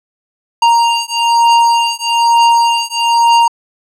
square beating tone pair, 932.3 / 933.4 Hz, A#5 / A#5, 0 / +2 cents, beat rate 1.1 Hz, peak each -12 dBFS, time 0.62-3.48 s, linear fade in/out 5 ms, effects low-pass 7000 Hz 12 dB/octave

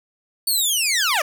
15% pulse linear sweep, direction down, 4541 to 550 Hz, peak -11 dBFS, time 0.47-1.22 s, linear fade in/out 5 ms, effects none

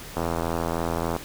click train, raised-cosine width 1 ms, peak -12 dBFS, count 84, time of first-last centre 0.17-1.164 s, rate 83.5 Hz, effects pink hiss -40 dBFS RMS until 1.24 s

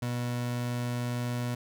30% pulse tone, 121.8 Hz, B2, 24 cents flat, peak -27 dBFS, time 0.02-1.55 s, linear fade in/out 5 ms, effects none

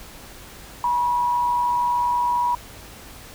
sine tone with amplitude modulation, 969 Hz, B5, 33 cents flat, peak -16 dBFS, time 0.84-2.55 s, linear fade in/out 2 ms, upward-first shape sine, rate 100 Hz, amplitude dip 45%, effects added 50 Hz sine -50 dBFS peak until 3.34 s + pink hiss -42 dBFS RMS until 3.34 s

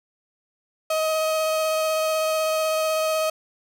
35% pulse tone with vibrato, 631 Hz, D#5, 24 cents sharp, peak -19 dBFS, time 0.9-3.3 s, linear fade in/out 5 ms, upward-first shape sine, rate 16 Hz, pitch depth 10 cents each way, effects none

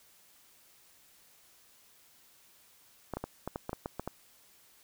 clicks, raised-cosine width 1 ms, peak -21 dBFS, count 10, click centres 3.137 / 3.17 / 3.24 / 3.476 / 3.559 / 3.694 / 3.731 / 3.859 / 3.996 / 4.076 s, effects white hiss -62 dBFS RMS until 4.83 s

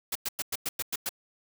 white noise bursts, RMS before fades -31 dBFS, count 8, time 0.12-1.092 s, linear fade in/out 5 ms, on 34 ms, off 100 ms, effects none

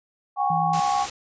sine chord, F# suspended second, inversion none, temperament equal with one note detuned, 740 / 809.3 / 1108.7 Hz, F#5 / G#5 / C#6, 0 / -45 / 0 cents, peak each -26 / -22 / -26 dBFS, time 0.36-1.07 s, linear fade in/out 50 ms
sine tone, 164.81 Hz, E3, in tune, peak -27 dBFS, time 0.5-0.8 s, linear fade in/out 5 ms
white noise, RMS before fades -31 dBFS, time 0.73-1.1 s, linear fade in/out 5 ms
effects resampled to 16000 Hz

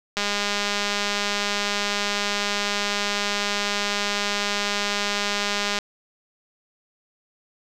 click train, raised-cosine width 0.2 ms, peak -7 dBFS, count 1147, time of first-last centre 0.17-5.788 s, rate 204 Hz, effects 8-bit

